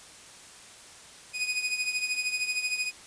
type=tone with tremolo; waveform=sawtooth; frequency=2489 Hz; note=D#7; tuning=in tune; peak=-21 dBFS; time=1.33-2.92 s; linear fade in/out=50 ms; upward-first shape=triangle; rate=13 Hz; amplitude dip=75%; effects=white hiss -49 dBFS RMS until 3.06 s + resampled to 22050 Hz